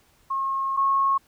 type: tone pair in turn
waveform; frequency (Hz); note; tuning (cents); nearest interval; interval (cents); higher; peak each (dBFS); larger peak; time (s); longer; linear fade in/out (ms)
sine; 1081 / 1091.7; C#6 / C#6; -44 / -27; unison; 17; second; -23 / -18; second; 0.3-0.77 / 0.77-1.18; first; 10
effects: pink hiss -61 dBFS RMS until 1.27 s